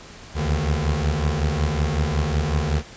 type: beating tone pair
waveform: 25% pulse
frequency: 72.5 / 77.9 Hz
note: D2 / D#2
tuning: -22 / +3 cents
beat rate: 5.4 Hz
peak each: -19 dBFS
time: 0.34-2.83 s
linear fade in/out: 50 ms
effects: pink hiss -42 dBFS RMS until 2.96 s + resampled to 16000 Hz